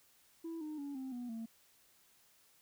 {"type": "tone with pitch steps", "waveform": "sine", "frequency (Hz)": [329.6, 305.8, 283.6, 263.1, 244.1, 226.4], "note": ["E4", "D#4", "C#4", "C4", "B3", "A3"], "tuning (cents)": [0, -30, 40, 10, -20, 50], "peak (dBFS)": -38, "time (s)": [0.44, 1.46], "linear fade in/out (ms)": 10, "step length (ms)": 170, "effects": ["tanh soft clip ceiling -39 dBFS", "white hiss -68 dBFS RMS until 2.61 s"]}